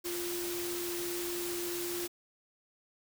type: tone in noise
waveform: sine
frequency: 349.2 Hz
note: F4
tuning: in tune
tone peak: -36 dBFS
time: 0.04-2.08 s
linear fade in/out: 20 ms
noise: white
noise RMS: -39 dBFS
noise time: 0.04-2.08 s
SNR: 0 dB
effects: none